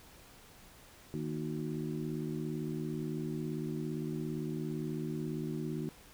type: harmonic tone with a mistuned harmonic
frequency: 77.78 Hz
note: D#2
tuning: in tune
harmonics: 2 / 3 / 4 / 5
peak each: -38 / -40 / -41 / -42 dBFS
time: 1.14-5.89 s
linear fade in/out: 0 ms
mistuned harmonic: 5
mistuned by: -94 cents
effects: pink hiss -57 dBFS RMS until 6.13 s